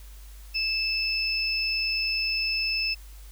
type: tone pair together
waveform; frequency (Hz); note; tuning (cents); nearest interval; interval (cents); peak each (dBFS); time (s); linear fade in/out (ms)
sine; 2630 / 5231; E7 / E8; -5 / -14; octave; 1191; -27; 0.54-2.95; 20
effects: added 50 Hz sine -42 dBFS peak until 3.31 s + white hiss -54 dBFS RMS until 3.31 s